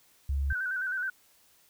sine tone, 69.3 Hz, C#2, in tune, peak -26 dBFS, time 0.29-0.53 s, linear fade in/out 5 ms
sine tone with vibrato, 1512 Hz, F#6, 37 cents sharp, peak -29 dBFS, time 0.5-1.1 s, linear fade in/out 5 ms, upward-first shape square, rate 9.5 Hz, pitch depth 50 cents each way
effects white hiss -63 dBFS RMS until 1.69 s

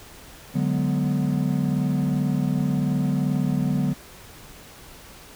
triangle chord, G# half-diminished seventh, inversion second, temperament equal, 146.83 / 185 / 207.7 / 246.9 Hz, D3 / F#3 / G#3 / B3, 0 / 0 / 0 / 0 cents, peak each -22 / -23 / -27 / -24 dBFS, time 0.54-3.94 s, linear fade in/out 20 ms, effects tanh soft clip ceiling -8 dBFS + pink hiss -45 dBFS RMS until 5.35 s

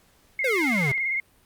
sine tone with vibrato, 2126 Hz, C7, 27 cents sharp, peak -23 dBFS, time 0.39-1.2 s, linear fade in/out 2 ms, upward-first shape triangle, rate 18 Hz, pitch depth 60 cents each way
square exponential sweep, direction down, 554.4 to 126.8 Hz, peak -24 dBFS, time 0.44-0.92 s, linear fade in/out 5 ms
clicks, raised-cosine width 0.3 ms, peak -28 dBFS, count 2, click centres 0.931 / 0.979 s
effects pink hiss -60 dBFS RMS until 1.45 s + Opus 48 kbps

